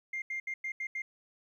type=tone bursts at uneven times; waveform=sine; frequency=2109 Hz; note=C7; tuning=13 cents sharp; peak=-32 dBFS; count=6; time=0.13-0.22 / 0.3-0.4 / 0.47-0.54 / 0.64-0.72 / 0.8-0.87 / 0.95-1.02 s; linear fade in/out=5 ms; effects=tanh soft clip ceiling -30 dBFS + 12-bit